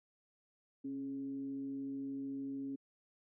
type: tone with frequency modulation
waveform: sine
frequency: 273.6 Hz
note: C#4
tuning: 23 cents flat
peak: -38 dBFS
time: 0.84-2.76 s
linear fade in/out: 10 ms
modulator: 145 Hz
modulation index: 0.3
effects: high-pass 150 Hz 12 dB/octave